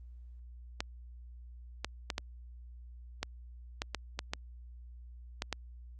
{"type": "clicks", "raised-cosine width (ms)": 0.2, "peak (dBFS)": -16, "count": 11, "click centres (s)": [0.805, 1.846, 2.102, 2.181, 3.23, 3.819, 3.947, 4.191, 4.335, 5.421, 5.527], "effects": ["added 60 Hz sine -47 dBFS peak until 5.99 s", "Opus 32 kbps"]}